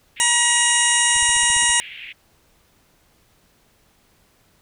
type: band-pass noise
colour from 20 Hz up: pink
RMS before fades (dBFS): -37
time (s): 0.16-2.13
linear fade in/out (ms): 10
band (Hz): 2000 to 3100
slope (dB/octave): 48
type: harmonic tone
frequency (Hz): 955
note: A#5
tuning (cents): +42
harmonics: 1 / 2 / 3 / 4 / 6 / 7 / 8 / 9 / 10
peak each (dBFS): -25 / -21 / -22 / -27 / -27 / -24 / -24 / -24 / -22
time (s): 0.2-1.8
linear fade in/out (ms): 0
type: noise bursts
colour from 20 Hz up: brown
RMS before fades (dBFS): -36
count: 9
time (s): 1.15-1.71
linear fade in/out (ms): 5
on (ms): 24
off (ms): 43
effects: pink hiss -59 dBFS RMS until 4.61 s